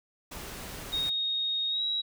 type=noise; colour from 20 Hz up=pink; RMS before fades=-41 dBFS; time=0.31-1.1 s; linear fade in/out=10 ms
type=tone with pitch glide; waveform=sine; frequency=3729 to 3863 Hz; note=A#7 to B7; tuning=0 to -39 cents; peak=-27 dBFS; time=0.92-2.02 s; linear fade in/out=20 ms; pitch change=+61 cents; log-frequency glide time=1.69-1.82 s
effects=none